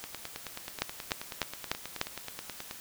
two click trains, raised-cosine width 0.2 ms, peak -20 / -10 dBFS, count 26 / 5, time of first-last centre 0.04-2.711 / 0.82-2.014 s, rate 9.36 / 3.35 Hz, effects white hiss -47 dBFS RMS until 2.8 s

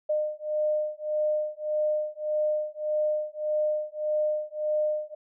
sine beating tone pair, 607 / 608.7 Hz, D#5 / D#5, -43 / -38 cents, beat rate 1.7 Hz, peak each -28 dBFS, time 0.09-5.15 s, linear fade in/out 10 ms, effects none

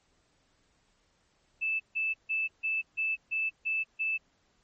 sine tone bursts, 2632 Hz, E7, 3 cents flat, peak -27 dBFS, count 8, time 1.61-4.18 s, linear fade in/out 20 ms, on 190 ms, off 150 ms, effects pink hiss -70 dBFS RMS until 4.63 s + MP3 32 kbps

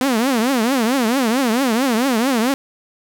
sawtooth tone with vibrato, 245.8 Hz, B3, 8 cents flat, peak -11 dBFS, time 0.01-2.54 s, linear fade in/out 0 ms, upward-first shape triangle, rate 4.5 Hz, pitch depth 260 cents each way, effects none

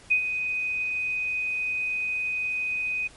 sine tone with ADSR envelope, 2500 Hz, D#7, 8 cents sharp, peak -16 dBFS, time 0.1-3.08 s, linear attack 17 ms, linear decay 91 ms, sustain -9 dB, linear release 15 ms, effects pink hiss -51 dBFS RMS until 3.16 s + MP3 48 kbps

